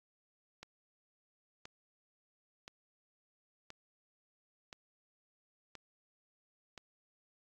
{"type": "click train", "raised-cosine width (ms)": 0.2, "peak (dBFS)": -30, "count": 7, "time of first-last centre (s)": [0.63, 6.778], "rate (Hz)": 0.976, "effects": ["AAC 64 kbps"]}